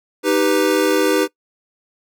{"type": "chord", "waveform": "square", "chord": "Eb augmented", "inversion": "none", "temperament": "equal", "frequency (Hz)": [311.1, 392, 493.9], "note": ["Eb4", "G4", "B4"], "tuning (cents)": [0, 0, 0], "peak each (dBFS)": [-19, -19, -19], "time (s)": [0.23, 1.28], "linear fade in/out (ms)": 50, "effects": ["noise-tail reverb RT60 0.1 s tail -21 dB re dry"]}